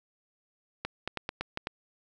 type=clicks; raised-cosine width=0.3 ms; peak=-16 dBFS; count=7; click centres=0.85 / 1.076 / 1.173 / 1.291 / 1.41 / 1.574 / 1.671 s; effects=none